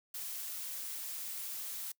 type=noise with amplitude modulation; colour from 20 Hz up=blue; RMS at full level=-40 dBFS; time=0.14-1.92 s; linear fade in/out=5 ms; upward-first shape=sine; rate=208 Hz; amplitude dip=30%; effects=noise-tail reverb RT60 0.1 s tail -24 dB re dry